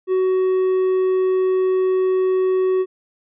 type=tone; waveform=triangle; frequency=373.7 Hz; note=F#4; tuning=17 cents sharp; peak=-13 dBFS; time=0.07-2.86 s; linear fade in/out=50 ms; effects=resampled to 8000 Hz